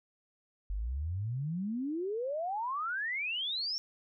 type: exponential sweep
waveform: sine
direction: up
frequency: 45.78 to 5588 Hz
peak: -32 dBFS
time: 0.7-3.78 s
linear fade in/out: 0 ms
effects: none